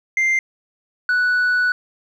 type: tone pair in turn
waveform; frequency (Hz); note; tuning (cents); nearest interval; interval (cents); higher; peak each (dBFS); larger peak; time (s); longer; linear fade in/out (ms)
sine; 2093 / 1480; C7 / F#6; 0 / 0; tritone; 600; first; -12; neither; 0.17-0.39 / 1.09-1.72; second; 2
effects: tanh soft clip ceiling -14 dBFS + 9-bit